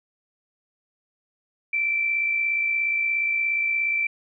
sine tone pair together, 2336 / 2393 Hz, D7 / D7, -10 / +32 cents, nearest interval unison, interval 42 cents, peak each -21 / -33 dBFS, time 1.73-4.07 s, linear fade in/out 5 ms, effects none

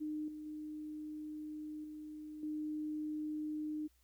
sine tone with level steps, 304.9 Hz, D#4, 35 cents flat, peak -37 / -44 / -42 / -45 / -37 dBFS, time 0-3.88 s, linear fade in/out 20 ms, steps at 0.28 / 0.46 / 1.84 / 2.43 s, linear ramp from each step 2 ms, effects added 60 Hz sine -70 dBFS peak until 4.03 s + white hiss -75 dBFS RMS until 4.03 s

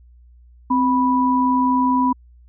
sine tone pair together, 259.5 / 984.3 Hz, C4 / B5, -14 / -6 cents, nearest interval octave + major seventh, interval 2308 cents, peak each -17 / -17 dBFS, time 0.7-2.13 s, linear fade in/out 10 ms, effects added 60 Hz sine -45 dBFS peak until 2.48 s

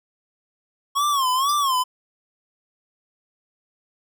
square tone with vibrato, 1090 Hz, C#6, 29 cents flat, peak -19 dBFS, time 0.95-1.84 s, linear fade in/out 20 ms, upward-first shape sine, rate 2.1 Hz, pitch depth 140 cents each way
sawtooth tone with exponential decay, 4951 Hz, D#8, 9 cents flat, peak -20 dBFS, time 1.49-1.59 s, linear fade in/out 5 ms, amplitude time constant 21 ms
effects none

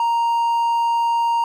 triangle tone, 932.3 Hz, A#5, in tune, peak -14 dBFS, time 0-1.44 s, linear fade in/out 2 ms, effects none

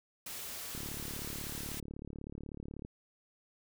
white noise, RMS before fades -43 dBFS, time 0.26-1.8 s, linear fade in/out 5 ms
click train, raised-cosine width 3 ms, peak -31 dBFS, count 77, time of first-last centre 0.75-2.849 s, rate 36.2 Hz
effects none

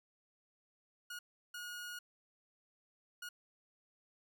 sawtooth tone bursts at uneven times, 1442 Hz, F#6, 45 cents flat, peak -40 dBFS, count 3, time 1.1-1.19 / 1.54-1.99 / 3.22-3.29 s, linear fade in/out 5 ms, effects none

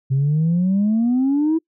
sine exponential sweep, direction up, 130.81 to 329.6 Hz, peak -13 dBFS, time 0.1-1.59 s, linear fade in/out 20 ms, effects noise-tail reverb RT60 0.1 s tail -25 dB re dry + tanh soft clip ceiling -12 dBFS

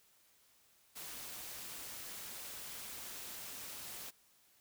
white noise with amplitude modulation, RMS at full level -45 dBFS, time 0.95-4.11 s, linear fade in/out 20 ms, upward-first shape sine, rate 230 Hz, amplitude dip 45%, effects white hiss -69 dBFS RMS until 4.6 s

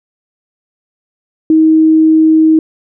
sine tone, 316.7 Hz, D#4, 31 cents sharp, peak -4 dBFS, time 1.5-2.59 s, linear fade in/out 2 ms, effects none

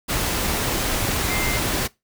sine tone in noise, 2093 Hz, C7, in tune, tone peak -26 dBFS, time 1.29-1.59 s, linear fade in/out 20 ms, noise pink, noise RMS -23 dBFS, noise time 0.08-1.88 s, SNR -6 dB, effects noise-tail reverb RT60 0.2 s tail -21 dB re dry

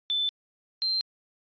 sine tone pair in turn, 3520 / 4140 Hz, A7 / C8, 0 / -19 cents, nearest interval minor third, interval 281 cents, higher second, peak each -24 dBFS, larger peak neither, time 0.1-0.29 / 0.82-1.01 s, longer neither, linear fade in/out 0 ms, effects resampled to 11025 Hz

